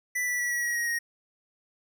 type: tone with pitch steps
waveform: square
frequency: 1980 / 1961.8 / 1943.7 / 1925.9 / 1908.1 / 1890.6 / 1873.2 Hz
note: B6 / B6 / B6 / B6 / A#6 / A#6 / A#6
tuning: +4 / -12 / -28 / -44 / +40 / +24 / +8 cents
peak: -27 dBFS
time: 0.15-0.99 s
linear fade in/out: 10 ms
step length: 120 ms
effects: none